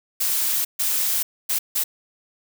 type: noise bursts at uneven times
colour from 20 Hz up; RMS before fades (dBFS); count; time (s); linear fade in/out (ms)
blue; -22; 4; 0.2-0.65 / 0.79-1.23 / 1.49-1.59 / 1.75-1.84; 10
effects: none